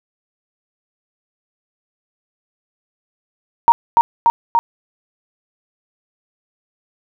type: tone with echo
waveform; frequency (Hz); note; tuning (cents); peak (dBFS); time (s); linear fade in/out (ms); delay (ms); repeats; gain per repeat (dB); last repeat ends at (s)
sine; 932.3; A#5; 0; -4; 3.68-3.72; 0; 290; 3; -2; 4.59
effects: none